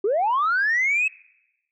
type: linear sweep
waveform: sine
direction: up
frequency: 370 to 2615 Hz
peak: -17 dBFS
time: 0.04-1.08 s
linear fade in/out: 5 ms
effects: noise-tail reverb RT60 1.0 s tail -25 dB re dry + tanh soft clip ceiling -15 dBFS